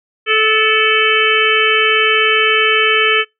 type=harmonic tone with a mistuned harmonic; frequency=436.2 Hz; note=A4; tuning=15 cents flat; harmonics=1 / 3 / 4 / 5 / 6 / 7; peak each=-17 / -17 / -17 / -17 / -17 / -17 dBFS; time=0.26-3.25 s; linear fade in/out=50 ms; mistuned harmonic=5; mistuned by=+50 cents; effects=noise-tail reverb RT60 0.2 s tail -24 dB re dry